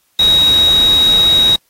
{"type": "tone in noise", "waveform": "sine", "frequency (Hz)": 3804, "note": "A#7", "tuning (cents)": 34, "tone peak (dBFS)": -7, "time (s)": [0.19, 1.56], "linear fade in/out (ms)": 5, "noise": "pink", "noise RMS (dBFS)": -24, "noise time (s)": [0.19, 1.56], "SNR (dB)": 14, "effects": ["white hiss -59 dBFS RMS until 1.69 s", "AAC 48 kbps"]}